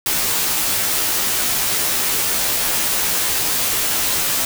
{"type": "noise with comb filter", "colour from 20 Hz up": "white", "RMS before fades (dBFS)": -19, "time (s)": [0.06, 4.45], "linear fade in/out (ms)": 2, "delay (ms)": 14, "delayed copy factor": -0.75, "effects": []}